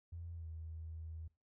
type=tone with pitch glide; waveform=triangle; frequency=84.7 to 80.64 Hz; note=E2 to E2; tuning=+48 to -38 cents; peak=-40 dBFS; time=0.12-1.28 s; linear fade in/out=10 ms; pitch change=-86 cents; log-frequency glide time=0.34-0.47 s; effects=noise-tail reverb RT60 0.3 s tail -26 dB re dry + tanh soft clip ceiling -42 dBFS